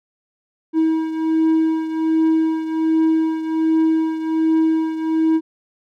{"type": "beating tone pair", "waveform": "triangle", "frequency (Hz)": [320, 321.3], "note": ["D#4", "E4"], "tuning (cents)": [49, -44], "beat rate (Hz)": 1.3, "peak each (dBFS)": [-14, -20], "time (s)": [0.73, 5.41], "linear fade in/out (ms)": 50, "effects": []}